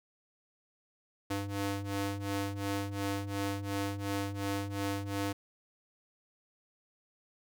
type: ring-modulated tone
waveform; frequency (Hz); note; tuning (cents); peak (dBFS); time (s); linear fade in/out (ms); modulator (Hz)
sawtooth; 199.2; G3; +28; -26; 1.3-5.33; 10; 101
effects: none